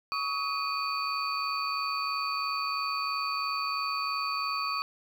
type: tone cluster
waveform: sine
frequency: 1125 / 1268 / 2475 / 4533 Hz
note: C#6 / D#6 / D#7 / C#8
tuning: +25 / +32 / -10 / +38 cents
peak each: -32 / -35 / -36 / -35 dBFS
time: 0.12-4.82 s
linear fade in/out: 0 ms
effects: 9-bit